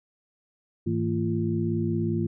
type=tone cluster; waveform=sine; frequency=103.2 / 160.2 / 225.3 / 343.6 Hz; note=G#2 / E3 / A3 / F4; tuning=-10 / -49 / +41 / -28 cents; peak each=-29 dBFS; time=0.86-2.27 s; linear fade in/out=10 ms; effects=none